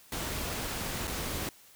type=noise with dropouts; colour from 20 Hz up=pink; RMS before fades=-35 dBFS; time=0.12-1.49 s; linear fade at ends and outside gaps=2 ms; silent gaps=1.072-1.076 s; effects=white hiss -57 dBFS RMS until 1.75 s